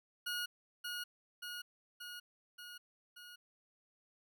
20% pulse tone with echo, 1443 Hz, F#6, 44 cents flat, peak -32 dBFS, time 0.26-0.46 s, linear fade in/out 10 ms, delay 580 ms, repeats 5, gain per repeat -3 dB, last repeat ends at 3.36 s, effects none

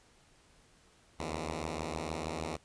5% pulse beating tone pair, 77.78 / 84.28 Hz, D#2 / E2, 0 / +39 cents, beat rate 6.5 Hz, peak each -26 / -29 dBFS, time 1.19-2.57 s, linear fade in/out 10 ms, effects pink hiss -64 dBFS RMS until 2.64 s + resampled to 22050 Hz

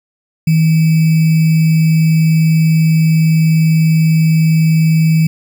sine tone with sample-and-hold, 160.4 Hz, E3, 47 cents flat, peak -7 dBFS, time 0.47-5.27 s, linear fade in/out 5 ms, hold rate 2450 Hz, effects none

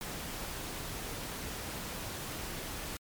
pink noise, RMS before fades -40 dBFS, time 0.01-2.97 s, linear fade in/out 2 ms, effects MP3 96 kbps

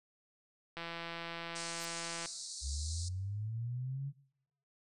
click train, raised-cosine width 0.3 ms, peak -26 dBFS, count 251, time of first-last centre 0.77-2.258 s, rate 168 Hz
pink band-pass noise, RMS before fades -45 dBFS, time 1.55-3.09 s, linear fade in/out 10 ms, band 4000 to 9200 Hz, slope 96 dB/octave
violet noise with exponential growth, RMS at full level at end -42 dBFS, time 1.73-1.85 s, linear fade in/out 2 ms, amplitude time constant 24 ms
sine linear sweep, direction up, 65.41 to 142.6 Hz, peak -36 dBFS, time 2.61-4.13 s, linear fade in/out 50 ms
effects noise-tail reverb RT60 0.9 s tail -22 dB re dry + resampled to 32000 Hz

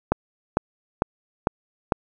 click train, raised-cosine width 1 ms, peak -4 dBFS, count 5, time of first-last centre 0.12-1.922 s, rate 2.22 Hz, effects none

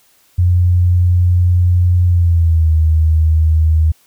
sine tone with pitch glide, 88.9 to 79.2 Hz, F2 to D#2, +31 to +31 cents, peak -8 dBFS, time 0.38-3.92 s, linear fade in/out 10 ms, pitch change -200 cents, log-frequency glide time 2.06-2.71 s, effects white hiss -53 dBFS RMS until 4.06 s

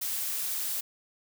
blue noise, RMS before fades -32 dBFS, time 0.01-0.81 s, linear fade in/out 10 ms, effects none

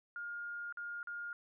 sine tone with dropouts, 1417 Hz, F6, 25 cents sharp, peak -40 dBFS, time 0.16-1.33 s, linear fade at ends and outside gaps 1 ms, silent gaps 0.725-0.772 / 1.03-1.072 s, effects none

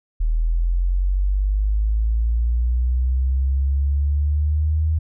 sine linear sweep, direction up, 38.89 to 79.5 Hz, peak -16 dBFS, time 0.2-4.99 s, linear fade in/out 10 ms, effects none

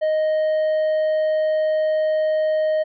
triangle tone, 622.3 Hz, D#5, in tune, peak -15 dBFS, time 0.01-2.84 s, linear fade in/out 20 ms, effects resampled to 11025 Hz

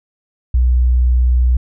sine tone, 61.74 Hz, B1, in tune, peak -9 dBFS, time 0.54-1.57 s, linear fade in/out 5 ms, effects none

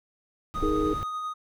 brown noise, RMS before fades -33 dBFS, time 0.54-1.03 s, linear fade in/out 0 ms
triangle tone with tremolo, 1244.5 Hz, D#6, in tune, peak -27 dBFS, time 0.54-1.34 s, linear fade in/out 20 ms, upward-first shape sine, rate 10 Hz, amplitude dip 25%
sine chord, D# suspended fourth, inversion none, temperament equal, 311.1 / 415.3 / 466.2 Hz, D#4 / G#4 / A#4, 0 / 0 / 0 cents, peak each -26 / -28 / -31 dBFS, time 0.62-0.94 s, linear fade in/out 10 ms
effects none

